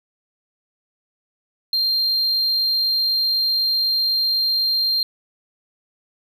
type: tone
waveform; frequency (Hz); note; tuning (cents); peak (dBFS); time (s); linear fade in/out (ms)
sine; 4184; C8; -1; -14; 1.73-5.03; 2
effects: tanh soft clip ceiling -16 dBFS + 9-bit